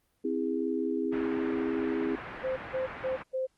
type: chord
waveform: sine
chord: C augmented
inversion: none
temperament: just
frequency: 261.6 / 327 / 408.8 Hz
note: C4 / E4 / G#4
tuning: 0 / -14 / -27 cents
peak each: -32 dBFS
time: 0.24-2.16 s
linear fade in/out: 10 ms
type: low-pass noise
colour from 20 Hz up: white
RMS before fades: -42 dBFS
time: 1.12-3.23 s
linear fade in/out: 10 ms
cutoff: 2000 Hz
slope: 24 dB/octave
type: tone bursts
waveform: sine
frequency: 521 Hz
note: C5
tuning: 7 cents flat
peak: -28 dBFS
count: 4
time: 2.43-3.47 s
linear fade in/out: 20 ms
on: 140 ms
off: 160 ms
effects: pink hiss -73 dBFS RMS until 3.57 s + Opus 32 kbps